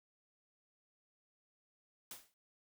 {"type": "noise with exponential decay", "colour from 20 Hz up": "white", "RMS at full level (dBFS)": -45, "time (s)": [2.11, 2.34], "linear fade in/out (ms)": 1, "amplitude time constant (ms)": 50, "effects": []}